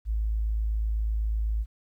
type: tone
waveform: sine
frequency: 54 Hz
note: A1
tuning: 32 cents flat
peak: -24 dBFS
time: 0.05-1.66 s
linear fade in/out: 50 ms
effects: 11-bit